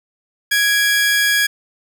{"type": "tone pair together", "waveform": "sawtooth", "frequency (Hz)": [1661, 2349], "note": ["G#6", "D7"], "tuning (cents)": [0, 0], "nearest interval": "tritone", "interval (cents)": 600, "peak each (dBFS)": [-10, -20], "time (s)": [0.51, 1.47], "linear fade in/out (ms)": 10, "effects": []}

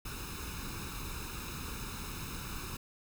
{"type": "noise with comb filter", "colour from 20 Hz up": "pink", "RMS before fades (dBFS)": -41, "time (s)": [0.05, 2.77], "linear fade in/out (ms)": 5, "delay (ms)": 0.77, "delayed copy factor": 0.75, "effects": []}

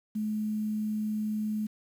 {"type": "tone with quantisation", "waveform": "sine", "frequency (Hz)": 213.9, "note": "A3", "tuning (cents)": -49, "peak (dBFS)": -28, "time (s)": [0.15, 1.67], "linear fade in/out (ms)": 10, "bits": 9, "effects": []}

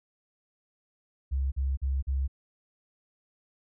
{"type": "tone bursts", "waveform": "sine", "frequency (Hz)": 67.4, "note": "C#2", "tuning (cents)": -48, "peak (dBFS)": -25, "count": 4, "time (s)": [1.31, 2.279], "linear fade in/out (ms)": 20, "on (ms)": 210, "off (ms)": 43, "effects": []}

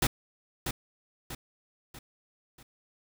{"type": "noise with echo", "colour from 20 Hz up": "pink", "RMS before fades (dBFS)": -25, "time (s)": [0.02, 0.07], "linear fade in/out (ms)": 5, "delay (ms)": 640, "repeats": 4, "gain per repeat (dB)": -7, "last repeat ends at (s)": 2.63, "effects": []}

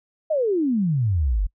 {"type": "exponential sweep", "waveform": "sine", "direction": "down", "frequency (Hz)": [653, 42.82], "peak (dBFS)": -18, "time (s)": [0.3, 1.47], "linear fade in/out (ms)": 10, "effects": ["noise-tail reverb RT60 0.1 s tail -25 dB re dry"]}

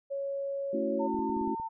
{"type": "tone", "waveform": "sine", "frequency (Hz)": 554.4, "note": "C#5", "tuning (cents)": 0, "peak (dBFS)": -31, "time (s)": [0.1, 1.08], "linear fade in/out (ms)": 20}
{"type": "chord", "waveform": "sine", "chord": "F# minor seventh", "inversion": "first", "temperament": "equal", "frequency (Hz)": [220, 277.2, 329.6, 370], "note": ["A3", "C#4", "E4", "F#4"], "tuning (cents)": [0, 0, 0, 0], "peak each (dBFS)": -35, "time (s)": [0.73, 1.55], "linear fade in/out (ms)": 5}
{"type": "tone with vibrato", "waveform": "sine", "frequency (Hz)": 901, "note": "A5", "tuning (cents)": 41, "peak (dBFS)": -33, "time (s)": [0.99, 1.69], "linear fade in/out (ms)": 20, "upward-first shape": "triangle", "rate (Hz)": 3.8, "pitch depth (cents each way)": 11}
{"type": "clicks", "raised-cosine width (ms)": 3, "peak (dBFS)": -33, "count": 7, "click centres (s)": [1.144, 1.192, 1.297, 1.367, 1.414, 1.476, 1.599]}
{"effects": []}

